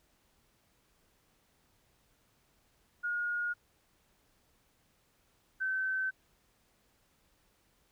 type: tone pair in turn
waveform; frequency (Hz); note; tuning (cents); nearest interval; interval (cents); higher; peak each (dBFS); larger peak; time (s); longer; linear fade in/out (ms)
sine; 1434 / 1535.1; F6 / G6; +45 / -37; minor second; 118; second; -31 / -30; second; 3.03-3.54 / 5.6-6.11; neither; 20
effects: pink hiss -71 dBFS RMS until 7.91 s